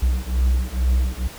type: beating tone pair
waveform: triangle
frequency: 61.6 / 63.8 Hz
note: B1 / C2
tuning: -4 / -43 cents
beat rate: 2.2 Hz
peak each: -18 dBFS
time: 0.02-1.28 s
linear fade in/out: 10 ms
effects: pink hiss -39 dBFS RMS until 1.38 s

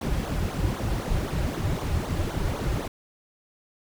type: noise with flanger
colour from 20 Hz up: brown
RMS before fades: -27 dBFS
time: 0.01-2.88 s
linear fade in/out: 5 ms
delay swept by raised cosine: 0.38 to 4.58 ms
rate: 3.9 Hz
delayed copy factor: -0.9
effects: none

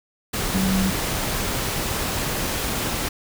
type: tone in noise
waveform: sine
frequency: 190.2 Hz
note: F#3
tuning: 48 cents sharp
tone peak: -19 dBFS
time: 0.54-0.91 s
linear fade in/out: 10 ms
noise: pink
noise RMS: -25 dBFS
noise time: 0.33-3.09 s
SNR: +3 dB
effects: none

